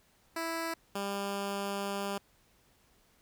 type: tone pair in turn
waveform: 10% pulse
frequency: 329.6 / 199.38 Hz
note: E4 / G3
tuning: 0 / +30 cents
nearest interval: major sixth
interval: 870 cents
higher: first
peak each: -25 dBFS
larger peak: neither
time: 0.36-0.74 / 0.95-2.18 s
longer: second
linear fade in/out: 5 ms
effects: pink hiss -67 dBFS RMS until 3.21 s